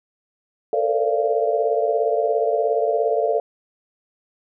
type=tone cluster; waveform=sine; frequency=443.9 / 461 / 516 / 582 / 688 Hz; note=A4 / A#4 / C5 / D5 / F5; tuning=+15 / -19 / -24 / -16 / -26 cents; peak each=-22 / -25 / -29 / -23 / -23 dBFS; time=0.73-3.4 s; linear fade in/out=2 ms; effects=none